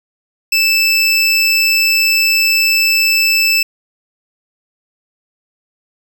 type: tone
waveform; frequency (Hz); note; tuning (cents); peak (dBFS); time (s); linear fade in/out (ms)
25% pulse; 2637; E7; 0; -6; 0.52-3.63; 5
effects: none